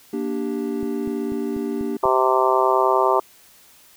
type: chord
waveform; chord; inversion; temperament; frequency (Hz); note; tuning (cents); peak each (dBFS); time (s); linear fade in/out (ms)
triangle; G minor; first; just; 235.2 / 294 / 392; Bb3 / D4 / G4; +16 / +2 / 0; -25; 0.13-1.97; 5
type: click train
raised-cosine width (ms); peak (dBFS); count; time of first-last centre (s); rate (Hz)
3; -21; 6; 0.83-2.055; 4.08
type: harmonic tone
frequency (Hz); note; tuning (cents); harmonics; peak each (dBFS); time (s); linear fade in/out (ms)
129.9; C3; -12; 3 / 4 / 5 / 6 / 7 / 8 / 9; -21 / -25 / -22 / -27 / -21 / -23 / -23; 2.03-3.2; 5
effects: white hiss -51 dBFS RMS until 3.96 s